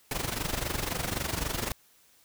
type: noise with amplitude modulation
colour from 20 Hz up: pink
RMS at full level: -29 dBFS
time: 0.11-1.72 s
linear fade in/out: 2 ms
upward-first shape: sine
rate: 23.8 Hz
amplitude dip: 75%
effects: white hiss -62 dBFS RMS until 2.24 s